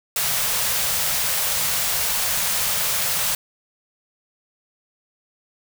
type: band-stop noise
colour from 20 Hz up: white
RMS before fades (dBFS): -22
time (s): 0.16-3.35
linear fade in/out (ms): 2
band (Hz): 200 to 460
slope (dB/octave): 48
effects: none